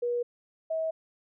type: tone pair in turn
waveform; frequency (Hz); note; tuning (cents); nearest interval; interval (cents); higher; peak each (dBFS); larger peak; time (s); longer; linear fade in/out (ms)
sine; 481.8 / 643.1; B4 / E5; -43 / -43; perfect fourth; 500; second; -26 / -27; first; 0.02-0.23 / 0.7-0.91; neither; 10
effects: none